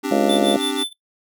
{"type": "chord", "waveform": "square", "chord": "C suspended second", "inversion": "none", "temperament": "just", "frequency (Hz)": [261.6, 294.3, 392.4], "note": ["C4", "D4", "G4"], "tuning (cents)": [0, 4, 2], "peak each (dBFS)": [-28, -25, -28], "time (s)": [0.03, 0.84], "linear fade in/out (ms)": 20}
{"type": "harmonic tone", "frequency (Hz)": 69.3, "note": "C#2", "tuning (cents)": 0, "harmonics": [3, 4, 5, 6, 7, 8, 9, 10], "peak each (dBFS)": [-22, -24, -22, -28, -27, -22, -26, -23], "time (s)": [0.11, 0.57], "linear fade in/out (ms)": 5}
{"type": "tone with tremolo", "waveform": "square", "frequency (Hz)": 3520, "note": "A7", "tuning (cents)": 0, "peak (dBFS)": -20, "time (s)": [0.29, 0.93], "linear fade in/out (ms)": 5, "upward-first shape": "sine", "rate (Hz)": 6.1, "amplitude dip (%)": 95}
{"effects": ["noise-tail reverb RT60 0.1 s tail -18 dB re dry"]}